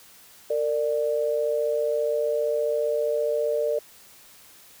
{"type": "tone pair together", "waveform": "sine", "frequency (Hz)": [456.7, 591.7], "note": ["A#4", "D5"], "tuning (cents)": [-36, 13], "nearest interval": "major third", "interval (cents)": 449, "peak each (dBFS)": [-25, -24], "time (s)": [0.5, 3.79], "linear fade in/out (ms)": 5, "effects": ["white hiss -51 dBFS RMS until 4.8 s"]}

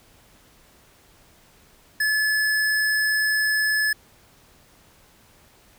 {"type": "tone", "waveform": "square", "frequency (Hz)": 1721, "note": "A6", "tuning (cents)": -39, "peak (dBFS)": -20, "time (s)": [2, 3.93], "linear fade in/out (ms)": 5, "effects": ["pink hiss -55 dBFS RMS until 5.78 s"]}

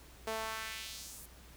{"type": "tone with high-pass filter sweep", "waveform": "sawtooth", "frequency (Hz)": 221.1, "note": "A3", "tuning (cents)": 9, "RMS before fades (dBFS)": -42, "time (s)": [0.27, 1.26], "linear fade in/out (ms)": 5, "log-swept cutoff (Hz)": [500, 11000], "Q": 1.3, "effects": ["added 60 Hz sine -57 dBFS peak until 1.56 s", "pink hiss -58 dBFS RMS until 1.56 s"]}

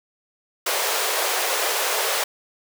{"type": "high-pass noise", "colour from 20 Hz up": "pink", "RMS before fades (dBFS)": -23, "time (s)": [0.66, 2.24], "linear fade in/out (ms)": 5, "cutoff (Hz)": 410, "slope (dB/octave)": 48, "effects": []}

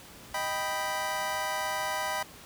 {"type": "chord", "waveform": "25% pulse", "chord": "Eb augmented", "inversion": "none", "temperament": "equal", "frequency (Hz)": [622.3, 784, 987.8], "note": ["Eb5", "G5", "B5"], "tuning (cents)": [0, 0, 0], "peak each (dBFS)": [-32, -31, -29], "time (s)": [0.34, 2.23], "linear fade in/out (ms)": 5, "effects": ["pink hiss -49 dBFS RMS until 2.45 s", "high-pass 60 Hz 12 dB/octave"]}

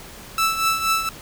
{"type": "tone with tremolo", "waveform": "sawtooth", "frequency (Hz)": 1318.5, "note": "E6", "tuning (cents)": 0, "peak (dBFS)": -12, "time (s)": [0.38, 1.09], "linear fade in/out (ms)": 2, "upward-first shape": "triangle", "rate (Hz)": 4.2, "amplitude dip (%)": 70, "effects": ["pink hiss -40 dBFS RMS until 1.21 s"]}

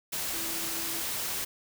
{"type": "tone in noise", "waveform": "sine", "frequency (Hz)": 331.1, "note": "E4", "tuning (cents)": 8, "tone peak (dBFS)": -43, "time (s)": [0.33, 1.02], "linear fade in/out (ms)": 10, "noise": "white", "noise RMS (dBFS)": -33, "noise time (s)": [0.12, 1.45], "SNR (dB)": -13, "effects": []}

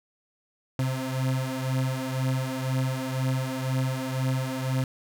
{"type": "beating tone pair", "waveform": "35% pulse", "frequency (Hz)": [130, 132], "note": ["C3", "C3"], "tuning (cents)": [-11, 16], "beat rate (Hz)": 2, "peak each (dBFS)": [-26, -28], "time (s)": [0.79, 4.84], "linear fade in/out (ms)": 2, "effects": []}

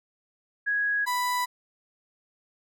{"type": "tone pair in turn", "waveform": ["sine", "35% pulse"], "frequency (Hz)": [1661.2, 989.6], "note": ["G#6", "B5"], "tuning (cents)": [0, 3], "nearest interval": "major sixth", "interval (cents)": 897, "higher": "first", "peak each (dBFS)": -23, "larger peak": "neither", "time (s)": [[0.66, 1.06], [1.06, 1.46]], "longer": "neither", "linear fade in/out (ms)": 20, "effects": []}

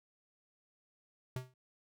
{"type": "tone with exponential decay", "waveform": "square", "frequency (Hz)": 127.8, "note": "C3", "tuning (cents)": -40, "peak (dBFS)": -35, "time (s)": [1.36, 1.54], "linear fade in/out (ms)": 2, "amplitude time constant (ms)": 38, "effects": []}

